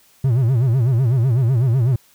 triangle tone with vibrato, 123.6 Hz, B2, 2 cents sharp, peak -11 dBFS, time 0.24-1.96 s, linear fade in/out 5 ms, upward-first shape sine, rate 8 Hz, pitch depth 180 cents each way, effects white hiss -54 dBFS RMS until 2.14 s

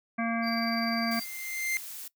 harmonic tone, 230 Hz, A#3, 23 cents flat, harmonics 1 / 3 / 5 / 7 / 9 / 10, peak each -29 / -34 / -36 / -37 / -39 / -39 dBFS, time 0.18-1.2 s, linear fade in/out 10 ms
triangle tone with tremolo, 4699 Hz, D8, in tune, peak -31 dBFS, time 0.42-1.26 s, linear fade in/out 50 ms, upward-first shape sine, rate 20 Hz, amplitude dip 55%
45% pulse tone with exponential growth, 2093 Hz, C7, in tune, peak -26 dBFS, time 0.62-1.77 s, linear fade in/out 0 ms, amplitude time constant 250 ms
blue noise, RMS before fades -41 dBFS, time 1.11-2.08 s, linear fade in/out 5 ms
effects noise-tail reverb RT60 0.1 s tail -20 dB re dry

